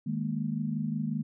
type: chord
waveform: sine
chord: D# suspended fourth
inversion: none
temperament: equal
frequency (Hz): 155.56 / 207.7 / 233.1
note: D#3 / G#3 / A#3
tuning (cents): 0 / 0 / 0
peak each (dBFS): -33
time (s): 0.06-1.23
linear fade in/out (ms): 10
effects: none